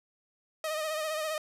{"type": "tone with vibrato", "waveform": "sawtooth", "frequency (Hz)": 622.3, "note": "D#5", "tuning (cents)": 0, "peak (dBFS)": -27, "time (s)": [0.64, 1.38], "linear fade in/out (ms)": 2, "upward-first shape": "sine", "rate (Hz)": 15, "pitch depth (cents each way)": 45, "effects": ["resampled to 32000 Hz", "11-bit"]}